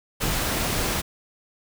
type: noise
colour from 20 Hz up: pink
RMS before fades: -25 dBFS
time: 0.2-1.02 s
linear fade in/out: 20 ms
effects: none